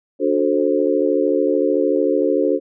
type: chord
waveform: sine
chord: D dominant seventh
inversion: none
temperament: just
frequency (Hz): 293.7 / 367.1 / 440.5 / 528.6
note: D4 / F#4 / A4 / C5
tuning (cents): 0 / -14 / +2 / +18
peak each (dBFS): -20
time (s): 0.19-2.6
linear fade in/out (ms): 50
effects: none